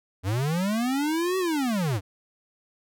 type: linear two-way sweep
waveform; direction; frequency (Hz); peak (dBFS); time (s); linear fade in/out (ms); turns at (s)
square; up then down; 87.31 to 381.5 to 87.31; -24; 0.23-2.01; 50; 1.38
effects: none